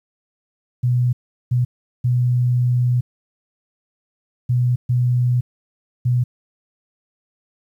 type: tone bursts at uneven times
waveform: sine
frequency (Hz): 123.47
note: B2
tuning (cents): 0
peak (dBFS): -14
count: 6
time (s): 0.83-1.13 / 1.51-1.65 / 2.04-3.01 / 4.49-4.76 / 4.89-5.41 / 6.05-6.24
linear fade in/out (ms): 10
effects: 9-bit